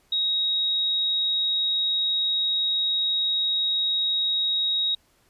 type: tone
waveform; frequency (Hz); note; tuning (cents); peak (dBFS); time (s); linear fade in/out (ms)
sine; 3787; A#7; +27; -21; 0.12-4.95; 5
effects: pink hiss -63 dBFS RMS until 5.29 s + resampled to 32000 Hz